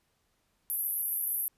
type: band-pass noise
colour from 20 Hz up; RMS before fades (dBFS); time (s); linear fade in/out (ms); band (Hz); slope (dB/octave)
pink; -32; 0.7-1.48; 0; 11000 to 13000; 96
effects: pink hiss -74 dBFS RMS until 1.57 s + resampled to 32000 Hz